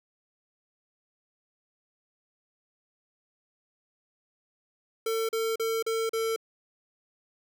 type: tone bursts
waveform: square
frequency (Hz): 450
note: A4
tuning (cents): +39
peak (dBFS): -27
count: 5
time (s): 5.06-6.362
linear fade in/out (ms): 5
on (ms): 230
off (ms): 38
effects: none